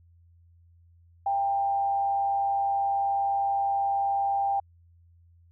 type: tone with frequency modulation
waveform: sine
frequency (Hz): 794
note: G5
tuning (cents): +22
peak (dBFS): -23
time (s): 1.26-4.6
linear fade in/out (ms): 5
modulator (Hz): 121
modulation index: 0.3
effects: added 85 Hz sine -55 dBFS peak until 5.51 s